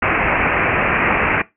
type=low-pass noise; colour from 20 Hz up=white; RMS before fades=-17 dBFS; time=0.02-1.42 s; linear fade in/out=5 ms; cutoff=2600 Hz; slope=96 dB/octave; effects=noise-tail reverb RT60 0.2 s tail -19 dB re dry